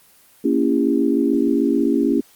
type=chord; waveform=sine; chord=A# diminished seventh; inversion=none; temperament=just; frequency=233.1 / 279.7 / 335.6 / 402.8 Hz; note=A#3 / C#4 / E4 / G4; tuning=0 / +16 / +31 / +47 cents; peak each=-21 / -18 / -21 / -23 dBFS; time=0.44-2.21 s; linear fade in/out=10 ms; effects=white hiss -52 dBFS RMS until 2.35 s + Opus 24 kbps